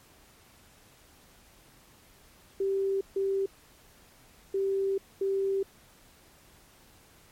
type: tone bursts at uneven times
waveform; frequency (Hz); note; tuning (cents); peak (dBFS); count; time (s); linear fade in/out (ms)
sine; 390; G4; -9; -25; 4; 2.6-3.01 / 3.16-3.46 / 4.54-4.98 / 5.21-5.63; 5
effects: pink hiss -58 dBFS RMS until 7.31 s + MP3 64 kbps